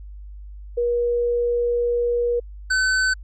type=tone pair in turn; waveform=sine / square; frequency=478.9 / 1520.4 Hz; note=A#4 / F#6; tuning=+47 / +47 cents; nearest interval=octave + minor sixth; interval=2000 cents; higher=second; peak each=-18 dBFS; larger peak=neither; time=0.77-2.4 / 2.7-3.14 s; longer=first; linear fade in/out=10 ms; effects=added 50 Hz sine -35 dBFS peak until 3.23 s + resampled to 22050 Hz